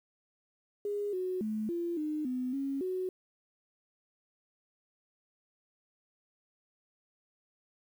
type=tone with pitch steps; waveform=sine; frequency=410.2 / 368.7 / 215.7 / 343.1 / 304.8 / 253.1 / 274.2 / 370.5 Hz; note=G#4 / F#4 / A3 / F4 / D#4 / B3 / C#4 / F#4; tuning=-21 / -6 / -34 / -31 / -36 / +43 / -19 / +2 cents; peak=-31 dBFS; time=0.85-3.09 s; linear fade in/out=2 ms; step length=280 ms; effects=10-bit